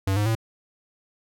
square tone with pitch steps, 96.6 / 104.13 / 112.25 Hz, G2 / G#2 / A2, -25 / +5 / +35 cents, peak -21 dBFS, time 0.07-0.352 s, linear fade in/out 5 ms, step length 94 ms, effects none

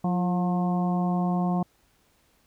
harmonic tone with a mistuned harmonic, 179 Hz, F3, 43 cents sharp, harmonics 1 / 2 / 3 / 4 / 5 / 6, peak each -23 / -35 / -40 / -31 / -38 / -38 dBFS, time 0.04-1.63 s, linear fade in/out 5 ms, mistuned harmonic 2, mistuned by -61 cents, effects pink hiss -65 dBFS RMS until 2.46 s

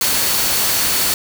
sine tone in noise, 4435 Hz, C#8, in tune, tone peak -26 dBFS, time 0.01-1.14 s, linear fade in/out 2 ms, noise white, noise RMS -17 dBFS, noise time 0.01-1.14 s, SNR -12 dB, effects none

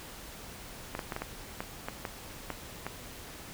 clicks, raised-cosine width 0.5 ms, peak -19 dBFS, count 10, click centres 0.951 / 0.992 / 1.122 / 1.164 / 1.22 / 1.605 / 1.885 / 2.052 / 2.503 / 2.866 s, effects pink hiss -46 dBFS RMS until 3.53 s

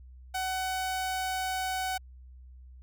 sawtooth tone, 750 Hz, F#5, 23 cents sharp, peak -26 dBFS, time 0.34-1.98 s, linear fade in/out 10 ms, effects added 63 Hz sine -47 dBFS peak until 2.82 s

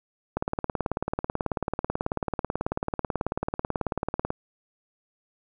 click train, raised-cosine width 1 ms, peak -12 dBFS, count 73, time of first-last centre 0.37-4.304 s, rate 18.3 Hz, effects none

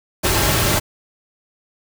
pink noise with comb filter, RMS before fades -17 dBFS, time 0.23-0.8 s, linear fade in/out 20 ms, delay 4.1 ms, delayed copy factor -0.5, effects none

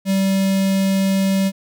square tone with notch filter, 193.4 Hz, G3, 23 cents flat, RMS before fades -17 dBFS, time 0.05-1.52 s, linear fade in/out 50 ms, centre 1200 Hz, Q 1, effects none

